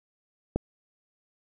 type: click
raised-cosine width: 2 ms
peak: -12 dBFS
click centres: 0.56 s
effects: none